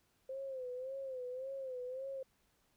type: tone with vibrato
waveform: sine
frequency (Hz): 520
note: C5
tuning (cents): -11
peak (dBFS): -40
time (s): 0.29-2.23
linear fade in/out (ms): 5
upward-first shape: sine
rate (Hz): 1.8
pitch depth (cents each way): 81
effects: pink hiss -75 dBFS RMS until 2.76 s